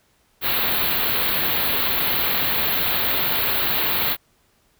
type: band-stop noise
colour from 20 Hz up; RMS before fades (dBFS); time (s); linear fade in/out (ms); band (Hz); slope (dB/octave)
white; -21; 0.41-4.17; 50; 4400 to 12000; 96
effects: pink hiss -62 dBFS RMS until 4.79 s